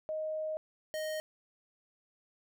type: tone pair in turn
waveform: sine / square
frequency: 624 / 621.8 Hz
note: D#5 / D#5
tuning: +5 / -1 cents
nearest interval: unison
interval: 6 cents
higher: first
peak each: -33 / -35 dBFS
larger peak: first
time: 0.09-0.57 / 0.94-1.2 s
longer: first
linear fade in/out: 0 ms
effects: none